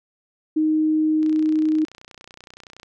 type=tone; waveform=sine; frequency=311.1 Hz; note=D#4; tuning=in tune; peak=-16 dBFS; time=0.56-1.85 s; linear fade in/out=10 ms
type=click train; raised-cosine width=0.2 ms; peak=-25 dBFS; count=50; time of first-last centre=1.23-2.831 s; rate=30.6 Hz
effects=none